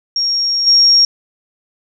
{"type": "tone with level steps", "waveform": "sine", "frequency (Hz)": 5570, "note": "F8", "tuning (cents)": -5, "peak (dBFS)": [-13, -6], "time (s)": [0.16, 1.05], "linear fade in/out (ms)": 2, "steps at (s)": 0.66, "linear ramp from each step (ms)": 20, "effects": []}